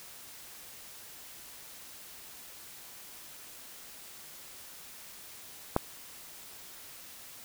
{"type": "click", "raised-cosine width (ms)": 1, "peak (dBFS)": -10, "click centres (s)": 5.764, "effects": ["white hiss -49 dBFS RMS until 7.44 s"]}